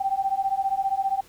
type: beating tone pair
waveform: sine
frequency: 772 / 787 Hz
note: G5 / G5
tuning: -27 / +7 cents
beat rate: 15 Hz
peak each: -25 / -25 dBFS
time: 0-1.21 s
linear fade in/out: 10 ms
effects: pink hiss -53 dBFS RMS until 1.28 s